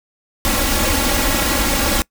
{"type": "noise with comb filter", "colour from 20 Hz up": "pink", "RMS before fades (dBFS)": -17, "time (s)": [0.45, 2.02], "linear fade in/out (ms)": 0, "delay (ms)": 3.6, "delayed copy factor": 0.95, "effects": ["noise-tail reverb RT60 0.1 s tail -24 dB re dry"]}